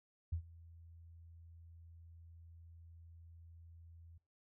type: tone with ADSR envelope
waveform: sine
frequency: 83.4 Hz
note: E2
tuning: 21 cents sharp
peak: -33 dBFS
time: 0.32-4.18 s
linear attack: 9 ms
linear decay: 87 ms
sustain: -22 dB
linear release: 6 ms
effects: noise-tail reverb RT60 0.4 s tail -25 dB re dry